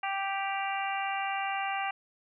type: harmonic tone with a mistuned harmonic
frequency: 392 Hz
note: G4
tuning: in tune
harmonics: 2 / 3 / 4 / 5 / 6 / 7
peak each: -32 / -38 / -40 / -40 / -39 / -39 dBFS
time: 0.03-1.91 s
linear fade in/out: 5 ms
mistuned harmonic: 7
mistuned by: +22 cents
effects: none